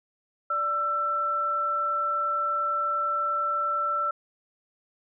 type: tone pair together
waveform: sine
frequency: 587.3 / 1335.7 Hz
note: D5 / E6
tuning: 0 / +22 cents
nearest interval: octave + major second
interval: 1422 cents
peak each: -35 / -24 dBFS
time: 0.5-4.11 s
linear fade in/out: 5 ms
effects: none